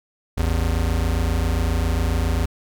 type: tone pair together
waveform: square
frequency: 55 / 82.41 Hz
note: A1 / E2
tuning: 0 / 0 cents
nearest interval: perfect fifth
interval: 700 cents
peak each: -22 dBFS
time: 0.37-2.46 s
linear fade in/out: 10 ms
effects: none